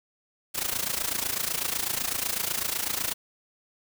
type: noise with amplitude modulation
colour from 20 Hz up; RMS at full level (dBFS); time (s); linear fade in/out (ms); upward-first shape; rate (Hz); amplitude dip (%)
white; -26; 0.54-3.14; 20; sine; 28; 80
effects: none